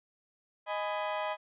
35% pulse chord, G# minor, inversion second, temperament just, 623 / 830.6 / 996.7 Hz, D#5 / G#5 / B5, +2 / 0 / +16 cents, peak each -33 / -36 / -35 dBFS, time 0.66-1.37 s, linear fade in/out 50 ms, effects resampled to 8000 Hz

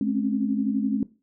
sine tone cluster, 212.5 / 262.7 / 274.5 Hz, G#3 / C4 / C#4, +40 / +7 / -17 cents, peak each -24 / -27 / -27 dBFS, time 0.01-1.03 s, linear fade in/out 2 ms, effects noise-tail reverb RT60 0.3 s tail -18 dB re dry

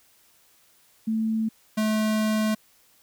sine / square tone pair in turn, 221.3 / 216.1 Hz, A3 / A3, +10 / -31 cents, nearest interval unison, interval 41 cents, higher first, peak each -22 dBFS, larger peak neither, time 1.07-1.49 / 1.77-2.55 s, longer second, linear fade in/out 10 ms, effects white hiss -60 dBFS RMS until 3.02 s

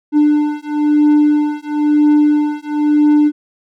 triangle beating tone pair, 297.2 / 298.2 Hz, D4 / D4, +21 / +27 cents, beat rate 1 Hz, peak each -11 dBFS, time 0.12-3.32 s, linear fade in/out 50 ms, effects none

